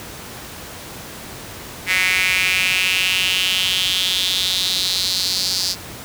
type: tone with high-pass filter sweep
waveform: sawtooth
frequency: 185 Hz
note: F#3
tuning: in tune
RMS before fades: -19 dBFS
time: 1.86-5.76 s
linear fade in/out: 50 ms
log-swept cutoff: 2100 to 4800 Hz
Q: 4.9
effects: pink hiss -34 dBFS RMS until 6.04 s + high-pass 60 Hz 12 dB/octave